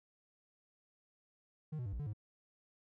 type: tone with pitch steps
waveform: triangle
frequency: 154.6 / 123.1 / 98.2 / 59.1 / 146.3 / 105.4 Hz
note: D#3 / B2 / G2 / A#1 / D3 / G#2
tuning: -11 / -5 / +4 / +24 / -6 / +26 cents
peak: -36 dBFS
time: 1.72-2.134 s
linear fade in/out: 10 ms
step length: 69 ms
effects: none